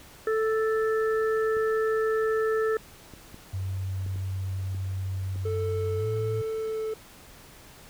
harmonic tone, 440 Hz, A4, in tune, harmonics 1 / 3 / 4, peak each -23 / -33 / -35 dBFS, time 0.27-2.77 s, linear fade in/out 2 ms
clicks, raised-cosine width 3 ms, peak -31 dBFS, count 7, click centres 1.569 / 3.137 / 3.344 / 4.063 / 4.159 / 4.747 / 5.359 s
sine tone with pitch glide, 95 to 109.13 Hz, F#2 to A2, +46 to -14 cents, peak -28 dBFS, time 3.53-6.42 s, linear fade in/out 10 ms, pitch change +240 cents, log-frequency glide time 5.97-6.07 s
triangle tone with vibrato, 440 Hz, A4, in tune, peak -26 dBFS, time 5.45-6.94 s, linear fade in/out 5 ms, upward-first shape triangle, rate 1.2 Hz, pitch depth 10 cents each way
effects pink hiss -50 dBFS RMS until 7.89 s

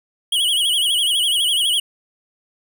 square tone with vibrato, 3105 Hz, G7, 17 cents flat, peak -16 dBFS, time 0.32-1.8 s, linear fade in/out 5 ms, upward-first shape sine, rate 12 Hz, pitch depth 130 cents each way, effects none

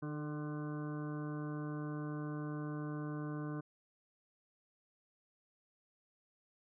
harmonic tone with a mistuned harmonic, 150 Hz, D3, 37 cents sharp, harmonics 1 / 2 / 3 / 4 / 5 / 7 / 8 / 9 / 10, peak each -41 / -42 / -50 / -54 / -58 / -53 / -55 / -63 / -55 dBFS, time 0.02-3.61 s, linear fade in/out 10 ms, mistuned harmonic 3, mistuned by -28 cents, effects none

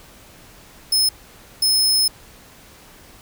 sawtooth tone bursts at uneven times, 5190 Hz, E8, 28 cents flat, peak -12 dBFS, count 2, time 0.92-1.09 / 1.62-2.08 s, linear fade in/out 5 ms, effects pink hiss -46 dBFS RMS until 3.21 s

